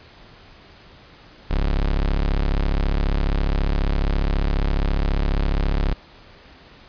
35% pulse tone, 34.65 Hz, C#1, in tune, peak -16 dBFS, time 1.5-5.94 s, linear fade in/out 10 ms, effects pink hiss -47 dBFS RMS until 6.88 s + resampled to 11025 Hz

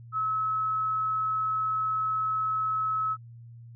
sine tone, 1292 Hz, E6, 35 cents flat, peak -25 dBFS, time 0.12-3.17 s, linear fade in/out 50 ms, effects added 117 Hz sine -44 dBFS peak until 3.75 s

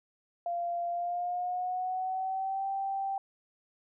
sine tone with pitch glide, 692 to 781.2 Hz, F5 to G5, -16 to -6 cents, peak -30 dBFS, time 0.46-3.18 s, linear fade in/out 2 ms, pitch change +210 cents, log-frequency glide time 0.89-2.67 s, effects none

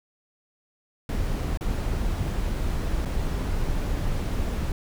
brown noise with dropouts, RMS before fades -26 dBFS, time 1.09-4.72 s, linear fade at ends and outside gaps 2 ms, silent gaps 1.574-1.609 / 3.051-3.056 s, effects none

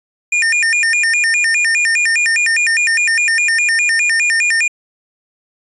square tone with vibrato, 2100 Hz, C7, 6 cents sharp, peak -12 dBFS, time 0.32-4.68 s, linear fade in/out 5 ms, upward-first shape square, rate 4.9 Hz, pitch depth 250 cents each way, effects resampled to 24000 Hz

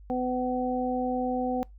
harmonic tone, 251.7 Hz, B3, 33 cents sharp, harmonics 1 / 2 / 3, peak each -29 / -31 / -31 dBFS, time 0.1-1.63 s, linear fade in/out 0 ms, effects noise-tail reverb RT60 0.2 s tail -25 dB re dry + added 50 Hz sine -46 dBFS peak until 1.78 s

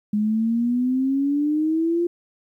sine exponential sweep, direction up, 207.2 to 349.2 Hz, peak -18 dBFS, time 0.13-2.07 s, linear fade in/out 5 ms, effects 10-bit

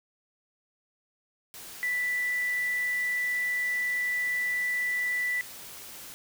sine tone in noise, 1975.5 Hz, B6, in tune, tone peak -26 dBFS, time 1.83-5.41 s, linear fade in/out 0 ms, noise white, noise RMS -44 dBFS, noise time 1.54-6.14 s, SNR +15 dB, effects none

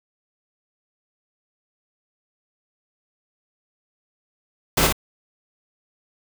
pink noise with echo, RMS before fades -18 dBFS, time 4.77-4.87 s, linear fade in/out 5 ms, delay 56 ms, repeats 1, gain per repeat -3 dB, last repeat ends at 4.926 s, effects none

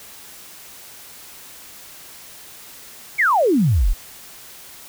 sine exponential sweep, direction down, 2330 to 30.87 Hz, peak -13 dBFS, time 3.18-3.94 s, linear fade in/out 20 ms, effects white hiss -41 dBFS RMS until 4.88 s

